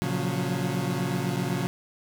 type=chord; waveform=30% pulse; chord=Gb major seventh; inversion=first; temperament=equal with one note detuned; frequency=116.54 / 138.59 / 177.05 / 185 Hz; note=Bb2 / Db3 / F3 / Gb3; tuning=0 / 0 / +24 / 0 cents; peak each=-31 / -27 / -28 / -30 dBFS; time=0.02-1.67 s; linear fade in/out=0 ms; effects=none